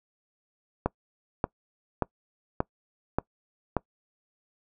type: click train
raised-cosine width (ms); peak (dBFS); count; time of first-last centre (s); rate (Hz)
1; -10; 6; 0.86-3.767; 1.72
effects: noise-tail reverb RT60 0.1 s tail -24 dB re dry